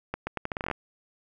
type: accelerating click train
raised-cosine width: 0.5 ms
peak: -15 dBFS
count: 12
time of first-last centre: 0.14-0.713 s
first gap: 130 ms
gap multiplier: 0.79
effects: none